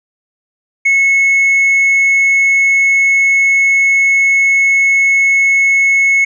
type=tone with tanh clipping; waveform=sine; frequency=2192 Hz; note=C#7; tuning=20 cents flat; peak=-8 dBFS; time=0.85-6.25 s; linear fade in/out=10 ms; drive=2 dB; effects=none